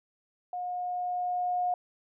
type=tone with level ramp; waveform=sine; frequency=719 Hz; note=F#5; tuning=50 cents flat; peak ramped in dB=-32 to -25 dBFS; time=0.53-1.74 s; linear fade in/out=2 ms; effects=none